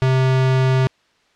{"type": "tone", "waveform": "square", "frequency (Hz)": 130.81, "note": "C3", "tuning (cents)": 0, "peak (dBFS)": -14, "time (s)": [0.02, 0.87], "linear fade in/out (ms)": 0, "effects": ["white hiss -59 dBFS RMS until 1.35 s", "low-pass 4000 Hz 12 dB/octave"]}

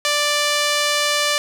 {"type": "tone with band-pass filter", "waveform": "sawtooth", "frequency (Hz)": 588, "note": "D5", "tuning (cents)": 2, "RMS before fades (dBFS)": -19, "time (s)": [0.05, 1.38], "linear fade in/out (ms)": 0, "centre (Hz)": 4300, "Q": 0.63, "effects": []}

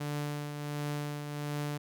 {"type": "tone with tremolo", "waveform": "sawtooth", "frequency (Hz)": 146.83, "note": "D3", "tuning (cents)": 0, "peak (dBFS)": -28, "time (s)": [0, 1.78], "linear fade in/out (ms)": 10, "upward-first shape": "triangle", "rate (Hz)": 1.4, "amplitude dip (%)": 50, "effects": []}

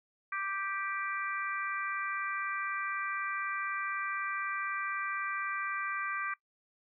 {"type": "harmonic tone", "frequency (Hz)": 392, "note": "G4", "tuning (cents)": 0, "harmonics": [3, 4, 5, 6], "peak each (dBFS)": [-36, -38, -40, -42], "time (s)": [0.32, 6.34], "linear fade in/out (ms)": 5, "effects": ["noise-tail reverb RT60 0.1 s tail -20 dB re dry"]}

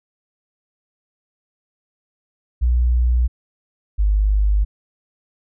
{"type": "tone pair in turn", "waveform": "sine", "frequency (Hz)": [60.6, 50.96], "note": ["B1", "G#1"], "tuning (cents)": [-32, -32], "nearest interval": "minor third", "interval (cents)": 300, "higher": "first", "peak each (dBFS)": -13, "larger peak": "neither", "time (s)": [[2.61, 3.28], [3.98, 4.65]], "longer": "neither", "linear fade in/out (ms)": 20, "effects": []}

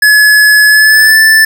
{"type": "tone with pitch glide", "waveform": "square", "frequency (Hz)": [1703, 1760], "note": ["G#6", "A6"], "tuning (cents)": [43, 0], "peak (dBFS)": -3, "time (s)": [0.02, 1.45], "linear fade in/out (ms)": 5, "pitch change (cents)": 57, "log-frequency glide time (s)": [0.67, 1.19], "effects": []}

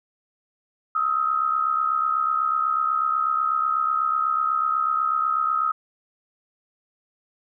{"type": "tone pair together", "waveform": "sine", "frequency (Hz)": [1264, 1332.1], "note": ["D#6", "E6"], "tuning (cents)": [27, 18], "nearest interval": "minor second", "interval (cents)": 91, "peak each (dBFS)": [-21, -25], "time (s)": [0.95, 5.72], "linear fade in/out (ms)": 5, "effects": []}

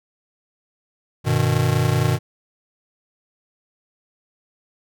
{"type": "chord", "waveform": "square", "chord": "G augmented", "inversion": "none", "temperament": "just", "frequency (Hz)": [98, 122.5, 153.12], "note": ["G2", "B2", "D#3"], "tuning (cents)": [0, -14, -27], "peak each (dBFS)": [-24, -20, -22], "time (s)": [1.24, 2.19], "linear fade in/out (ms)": 50, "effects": []}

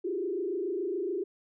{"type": "tone with frequency modulation", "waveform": "sine", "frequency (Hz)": 372.5, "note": "F#4", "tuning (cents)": 12, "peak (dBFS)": -29, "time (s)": [0.04, 1.24], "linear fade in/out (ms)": 10, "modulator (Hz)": 27, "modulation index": 1.5, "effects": []}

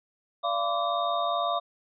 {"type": "tone cluster", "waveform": "sine", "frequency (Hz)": [584, 686, 1015, 1160, 3687], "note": ["D5", "F5", "B5", "D6", "A#7"], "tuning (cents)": [-10, -31, 47, -22, -20], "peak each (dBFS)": [-34, -28, -35, -29, -36], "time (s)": [0.43, 1.6], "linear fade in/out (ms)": 20, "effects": []}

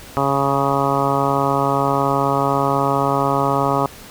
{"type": "harmonic tone", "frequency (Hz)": 138.59, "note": "C#3", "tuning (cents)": 0, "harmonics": [1, 2, 3, 4, 5, 6, 7, 8, 9], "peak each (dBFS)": [-24, -24, -24, -24, -24, -24, -24, -24, -24], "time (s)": [0.17, 3.86], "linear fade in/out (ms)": 0, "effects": ["pink hiss -39 dBFS RMS until 4.1 s"]}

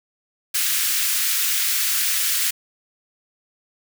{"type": "high-pass noise", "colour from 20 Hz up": "white", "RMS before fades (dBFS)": -21, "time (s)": [0.54, 2.51], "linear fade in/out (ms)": 10, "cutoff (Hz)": 1500, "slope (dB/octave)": 24, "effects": []}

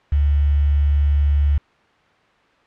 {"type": "tone with quantisation", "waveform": "sine", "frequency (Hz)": 72.1, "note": "D2", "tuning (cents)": -31, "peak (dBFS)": -13, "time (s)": [0.12, 1.58], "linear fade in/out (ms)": 5, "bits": 6, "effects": ["white hiss -55 dBFS RMS until 2.66 s", "low-pass 2000 Hz 12 dB/octave"]}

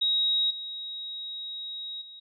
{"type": "tone with level steps", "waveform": "sine", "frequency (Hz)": 3800, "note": "A#7", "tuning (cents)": 33, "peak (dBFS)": [-22, -34, -43], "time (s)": [0.01, 2.2], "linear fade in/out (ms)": 10, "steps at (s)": [0.5, 2.01], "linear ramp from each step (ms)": 10, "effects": []}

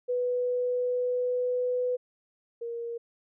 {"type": "tone with pitch glide", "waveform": "sine", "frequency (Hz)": [493.9, 497.6], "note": ["B4", "B4"], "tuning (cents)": [0, 13], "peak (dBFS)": -25, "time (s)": [0.08, 1.97], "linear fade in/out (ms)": 20, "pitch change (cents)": 13, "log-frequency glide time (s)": [0.28, 1.82]}
{"type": "tone", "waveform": "sine", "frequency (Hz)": 468.3, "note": "A#4", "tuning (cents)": 8, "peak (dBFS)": -32, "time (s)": [2.61, 2.98], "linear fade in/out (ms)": 10}
{"effects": []}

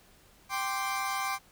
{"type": "chord", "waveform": "30% pulse", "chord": "G suspended fourth", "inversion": "none", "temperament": "equal", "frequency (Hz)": [784, 1046.5, 1174.7], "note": ["G5", "C6", "D6"], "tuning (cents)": [0, 0, 0], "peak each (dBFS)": -32, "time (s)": [0.49, 1.39], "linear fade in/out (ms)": 50, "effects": ["pink hiss -60 dBFS RMS until 1.51 s"]}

